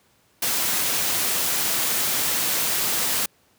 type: noise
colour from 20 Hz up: white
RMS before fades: -23 dBFS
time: 0.42-3.26 s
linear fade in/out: 5 ms
effects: pink hiss -61 dBFS RMS until 3.58 s + high-pass 100 Hz 12 dB/octave